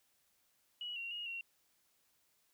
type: tone with pitch steps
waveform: sine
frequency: 2922 / 2753 / 2869 / 2742 Hz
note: F#7 / F7 / F7 / F7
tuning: -22 / -25 / +46 / -32 cents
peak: -40 dBFS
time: 0.81-1.41 s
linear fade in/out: 2 ms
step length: 150 ms
effects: white hiss -75 dBFS RMS until 2.53 s